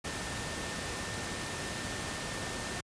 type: tone in noise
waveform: sine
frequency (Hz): 1800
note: A6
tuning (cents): +39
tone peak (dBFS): -45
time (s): 0.04-2.81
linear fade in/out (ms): 10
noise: pink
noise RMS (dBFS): -37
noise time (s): 0.04-2.81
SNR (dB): -11
effects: high-pass 60 Hz 12 dB/octave + resampled to 22050 Hz